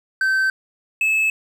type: tone pair in turn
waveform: triangle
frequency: 1546 / 2600 Hz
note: G6 / E7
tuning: -24 / -24 cents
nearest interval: major sixth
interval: 900 cents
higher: second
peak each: -14 dBFS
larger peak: neither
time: 0.21-0.5 / 1.01-1.3 s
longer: neither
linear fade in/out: 2 ms
effects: none

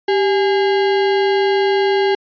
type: tone with sample-and-hold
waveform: sine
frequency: 392 Hz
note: G4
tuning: in tune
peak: -12 dBFS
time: 0.08-2.15 s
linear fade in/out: 5 ms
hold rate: 1225 Hz
effects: resampled to 11025 Hz

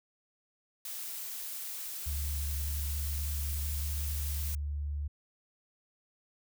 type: noise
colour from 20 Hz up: blue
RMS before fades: -40 dBFS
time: 0.85-4.55 s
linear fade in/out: 2 ms
type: tone with pitch glide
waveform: sine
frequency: 72.1 to 72.85 Hz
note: D2 to D2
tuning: -31 to -13 cents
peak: -32 dBFS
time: 2.06-5.08 s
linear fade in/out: 10 ms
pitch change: +18 cents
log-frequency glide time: 2.39-4.32 s
effects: none

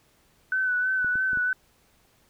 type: tone with vibrato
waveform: sine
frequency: 1504 Hz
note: F#6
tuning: 28 cents sharp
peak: -22 dBFS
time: 0.52-1.53 s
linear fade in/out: 2 ms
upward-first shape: sine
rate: 3.1 Hz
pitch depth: 33 cents each way
type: clicks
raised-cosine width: 3 ms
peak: -28 dBFS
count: 4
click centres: 1.046 / 1.156 / 1.332 / 1.373 s
effects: pink hiss -63 dBFS RMS until 2.29 s

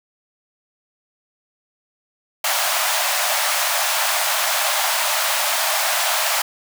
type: high-pass noise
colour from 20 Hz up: pink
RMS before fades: -20 dBFS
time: 2.44-6.42 s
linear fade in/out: 5 ms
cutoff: 590 Hz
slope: 96 dB/octave
effects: none

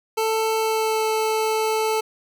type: tone with pitch glide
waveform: 25% pulse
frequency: 442.4 to 438.1 Hz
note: A4 to A4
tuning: +9 to -7 cents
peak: -16 dBFS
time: 0.17-2.01 s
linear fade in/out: 10 ms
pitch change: -16 cents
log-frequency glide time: 0.56-1.06 s
effects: none

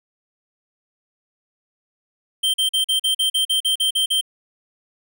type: tone bursts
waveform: square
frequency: 3136 Hz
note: G7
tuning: in tune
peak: -17 dBFS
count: 12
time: 2.43-4.212 s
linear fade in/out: 10 ms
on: 110 ms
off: 42 ms
effects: none

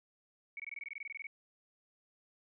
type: tone bursts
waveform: sine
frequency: 2238 Hz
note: C#7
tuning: 16 cents sharp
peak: -40 dBFS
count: 15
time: 0.57-1.269 s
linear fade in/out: 2 ms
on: 27 ms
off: 21 ms
effects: none

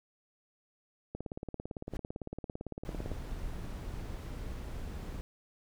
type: click train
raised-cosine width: 2 ms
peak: -25 dBFS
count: 36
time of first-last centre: 1.15-3.116 s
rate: 17.8 Hz
type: noise with exponential growth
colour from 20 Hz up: brown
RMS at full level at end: -33 dBFS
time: 1.87-1.97 s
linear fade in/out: 5 ms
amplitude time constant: 21 ms
type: noise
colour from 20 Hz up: brown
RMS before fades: -40 dBFS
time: 2.85-5.21 s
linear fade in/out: 0 ms
effects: none

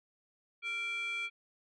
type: tone with frequency modulation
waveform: sine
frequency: 2349 Hz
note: D7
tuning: in tune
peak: -32 dBFS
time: 0.62-1.3 s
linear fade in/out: 50 ms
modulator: 969 Hz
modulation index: 0.59
effects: tanh soft clip ceiling -32 dBFS

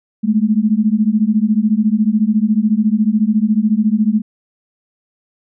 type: beating tone pair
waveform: sine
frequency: 207.7 / 221.7 Hz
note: G#3 / A3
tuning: 0 / +13 cents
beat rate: 14 Hz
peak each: -14 dBFS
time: 0.23-4.22 s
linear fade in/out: 20 ms
effects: none

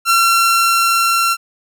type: tone with level ramp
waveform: sawtooth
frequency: 1361 Hz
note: F6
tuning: 45 cents flat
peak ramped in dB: -6 to -9 dBFS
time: 0.05-1.37 s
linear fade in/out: 50 ms
effects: none

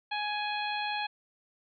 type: harmonic tone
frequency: 835 Hz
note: G#5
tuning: 9 cents sharp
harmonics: 1 / 2 / 3 / 4 / 5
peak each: -33 / -38 / -37 / -40 / -41 dBFS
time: 0.11-1.07 s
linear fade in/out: 10 ms
effects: none

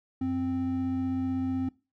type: tone pair together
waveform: triangle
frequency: 92.5 / 261.6 Hz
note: F#2 / C4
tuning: 0 / 0 cents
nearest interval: octave + tritone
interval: 1800 cents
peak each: -34 / -25 dBFS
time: 0.21-1.69 s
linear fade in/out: 5 ms
effects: noise-tail reverb RT60 0.3 s tail -21 dB re dry

